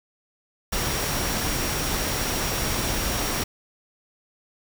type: tone in noise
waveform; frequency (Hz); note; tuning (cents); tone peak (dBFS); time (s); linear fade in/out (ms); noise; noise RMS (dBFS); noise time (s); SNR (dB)
sine; 5620; F8; +10; -35; 0.72-3.44; 10; pink; -26; 0.72-3.44; -12
effects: none